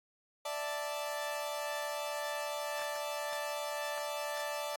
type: chord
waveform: sawtooth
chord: D suspended second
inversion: none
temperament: equal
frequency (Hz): 587.3 / 659.3 / 880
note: D5 / E5 / A5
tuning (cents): 0 / 0 / 0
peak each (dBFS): -34 / -40 / -37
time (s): 0.45-4.76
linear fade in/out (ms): 5
effects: AAC 64 kbps